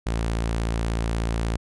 sawtooth tone, 56.5 Hz, A1, 47 cents sharp, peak -19 dBFS, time 0.06-1.57 s, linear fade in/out 10 ms, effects resampled to 24000 Hz

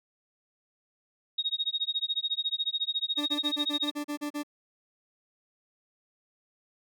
sine tone with tremolo, 3753 Hz, A#7, 11 cents sharp, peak -24 dBFS, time 1.38-3.9 s, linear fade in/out 5 ms, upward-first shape sine, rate 14 Hz, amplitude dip 100%
40% pulse tone bursts, 293.7 Hz, D4, in tune, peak -30 dBFS, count 10, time 3.17-4.434 s, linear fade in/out 20 ms, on 94 ms, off 36 ms
effects none

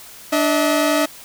sawtooth tone pair together, 294.5 / 640 Hz, D4 / D#5, +5 / +49 cents, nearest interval octave + minor second, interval 1344 cents, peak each -14 dBFS, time 0.32-1.06 s, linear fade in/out 10 ms, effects white hiss -40 dBFS RMS until 1.24 s

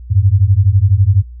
sine beating tone pair, 91.9 / 103.9 Hz, F#2 / G#2, -11 / +1 cents, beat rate 12 Hz, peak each -11 dBFS, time 0.1-1.23 s, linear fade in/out 20 ms, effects noise-tail reverb RT60 0.1 s tail -19 dB re dry + added 60 Hz sine -29 dBFS peak until 1.4 s

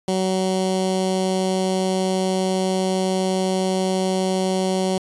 15% pulse tone with notch filter, 187.8 Hz, F#3, 26 cents sharp, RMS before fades -21 dBFS, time 0.08-4.98 s, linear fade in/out 2 ms, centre 1700 Hz, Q 1, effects resampled to 24000 Hz

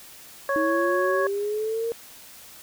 harmonic tone, 554.4 Hz, C#5, in tune, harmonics 1 / 2 / 3, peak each -24 / -27 / -28 dBFS, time 0.49-1.27 s, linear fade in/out 2 ms
sine linear sweep, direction up, 313.4 to 466.2 Hz, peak -24 dBFS, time 0.56-1.92 s, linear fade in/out 0 ms
effects white hiss -46 dBFS RMS until 2.62 s

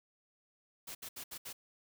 white noise bursts at uneven times, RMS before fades -45 dBFS, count 5, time 0.87-0.95 / 1.02-1.09 / 1.16-1.24 / 1.31-1.38 / 1.45-1.53 s, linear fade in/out 10 ms, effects none

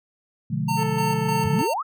sine chord, B diminished seventh, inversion none, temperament equal with one note detuned, 123.47 / 146.83 / 174.61 / 212.4 Hz, B2 / D3 / F3 / Ab3, 0 / 0 / 0 / +39 cents, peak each -29 / -26 / -28 / -29 dBFS, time 0.5-1.62 s, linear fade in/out 10 ms
square tone with tremolo, 912 Hz, A#5, 38 cents flat, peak -24 dBFS, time 0.68-1.74 s, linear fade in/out 10 ms, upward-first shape square, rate 3.3 Hz, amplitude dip 55%
harmonic tone, 440 Hz, A4, in tune, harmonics 1 / 2 / 3 / 4 / 5 / 6 / 7, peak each -28 / -34 / -38 / -40 / -42 / -44 / -45 dBFS, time 0.76-1.68 s, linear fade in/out 50 ms
sine exponential sweep, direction up, 78.6 to 1367 Hz, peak -23 dBFS, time 1.44-1.83 s, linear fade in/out 20 ms
effects none

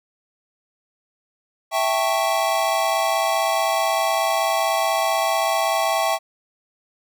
square chord, A dominant seventh, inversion second, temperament equal, 659.3 / 784 / 880 / 1108.7 Hz, E5 / G5 / A5 / C#6, 0 / 0 / 0 / 0 cents, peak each -23 / -24 / -28 / -26 dBFS, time 1.71-6.19 s, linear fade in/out 50 ms, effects none

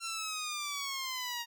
10% pulse linear sweep, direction down, 1366 to 932.3 Hz, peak -27 dBFS, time 0-1.46 s, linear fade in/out 50 ms, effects none

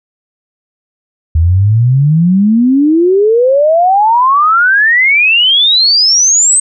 sine exponential sweep, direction up, 77.78 to 8360 Hz, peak -5 dBFS, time 1.35-6.6 s, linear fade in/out 5 ms, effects none

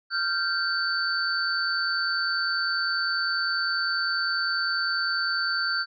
sine tone cluster, 1390 / 1560 / 4525 Hz, F6 / G6 / C#8, -9 / -9 / +35 cents, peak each -28 dBFS, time 0.1-5.86 s, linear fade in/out 50 ms, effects none

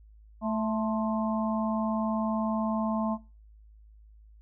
harmonic tone with a mistuned harmonic, 220 Hz, A3, in tune, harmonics 1 / 3 / 4 / 5, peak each -28 / -32 / -36 / -36 dBFS, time 0.41-3.18 s, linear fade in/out 50 ms, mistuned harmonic 5, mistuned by -71 cents, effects noise-tail reverb RT60 0.3 s tail -21 dB re dry + added 53 Hz sine -51 dBFS peak until 4.41 s

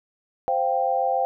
sine chord, C suspended fourth, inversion none, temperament just, 523.3 / 697.7 / 784.9 Hz, C5 / F5 / G5, 0 / -2 / +2 cents, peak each -25 / -25 / -23 dBFS, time 0.48-1.25 s, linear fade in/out 0 ms, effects none

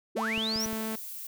sine linear sweep, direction up, 271.5 to 6000 Hz, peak -29 dBFS, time 0.15-0.66 s, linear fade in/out 10 ms
sawtooth tone with pitch glide, 221.9 to 220.5 Hz, A3 to A3, +15 to +4 cents, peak -28 dBFS, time 0.16-0.96 s, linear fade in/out 10 ms, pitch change -11 cents, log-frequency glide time 0.28-0.47 s
clicks, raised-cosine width 3 ms, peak -28 dBFS, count 4, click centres 0.378 / 0.56 / 0.661 / 0.73 s
violet noise, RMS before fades -40 dBFS, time 0.6-1.27 s, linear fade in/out 5 ms
effects none

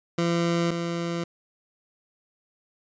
20% pulse tone pair in turn, 170.1 / 170.1 Hz, F3 / F3, -45 / -45 cents, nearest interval unison, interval 0 cents, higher neither, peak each -17 / -22 dBFS, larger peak first, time 0.18-0.71 / 0.71-1.24 s, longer neither, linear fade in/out 5 ms, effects resampled to 16000 Hz

